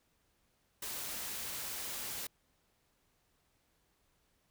white noise, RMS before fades -41 dBFS, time 0.82-2.27 s, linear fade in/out 5 ms, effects pink hiss -75 dBFS RMS until 4.5 s

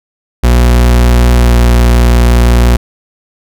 40% pulse tone with pitch glide, 60.3 to 59.61 Hz, B1 to A#1, -41 to +39 cents, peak -3 dBFS, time 0.43-2.77 s, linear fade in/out 10 ms, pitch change -20 cents, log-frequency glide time 1.35-1.45 s, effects none

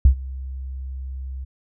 sine tone with ADSR envelope, 65.7 Hz, C2, 8 cents sharp, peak -6 dBFS, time 0.05-1.45 s, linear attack 3 ms, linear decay 91 ms, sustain -22 dB, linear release 15 ms, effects none

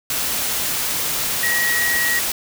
sine tone in noise, 1907 Hz, A#6, 39 cents sharp, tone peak -18 dBFS, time 1.43-2.19 s, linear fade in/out 2 ms, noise white, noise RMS -22 dBFS, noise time 0.1-2.32 s, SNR +1 dB, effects none

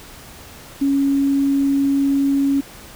sine tone with quantisation, 277.2 Hz, C#4, in tune, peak -14 dBFS, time 0.81-2.61 s, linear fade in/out 10 ms, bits 7, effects pink hiss -40 dBFS RMS until 2.95 s

